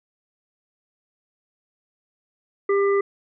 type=harmonic tone; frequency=398.4 Hz; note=G4; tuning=28 cents sharp; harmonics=1 / 3 / 5; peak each=-17 / -27 / -31 dBFS; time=2.69-3.01 s; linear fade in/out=5 ms; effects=none